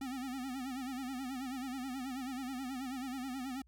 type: tone with vibrato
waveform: square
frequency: 260 Hz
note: C4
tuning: 11 cents flat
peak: -39 dBFS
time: 0.01-3.62 s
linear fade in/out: 5 ms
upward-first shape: sine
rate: 9.3 Hz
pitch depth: 100 cents each way
effects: added 60 Hz sine -62 dBFS peak until 3.67 s